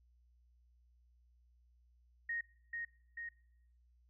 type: tone with echo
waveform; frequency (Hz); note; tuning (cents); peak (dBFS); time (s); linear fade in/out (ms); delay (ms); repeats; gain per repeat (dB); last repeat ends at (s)
sine; 1864.7; A#6; 0; -36; 2.29-2.41; 5; 440; 2; -3; 3.29
effects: noise-tail reverb RT60 0.9 s tail -24 dB re dry + added 60 Hz sine -66 dBFS peak until 4.09 s